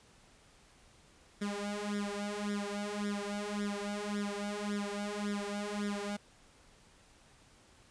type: tone with flanger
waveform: sawtooth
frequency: 204.9 Hz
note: G#3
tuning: 23 cents flat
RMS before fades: -37 dBFS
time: 1.41-6.17 s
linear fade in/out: 10 ms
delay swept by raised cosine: 0.55 to 3.55 ms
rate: 1.8 Hz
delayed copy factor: +0.95
effects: pink hiss -62 dBFS RMS until 7.9 s + resampled to 22050 Hz